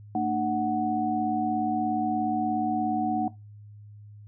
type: tone cluster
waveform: sine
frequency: 225.3 / 302.2 / 742 Hz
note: A3 / D4 / F#5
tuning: +41 / +50 / +5 cents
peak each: -29 / -29 / -26 dBFS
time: 0.15-3.28 s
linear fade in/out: 2 ms
effects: noise-tail reverb RT60 0.2 s tail -17 dB re dry + added 104 Hz sine -44 dBFS peak until 4.27 s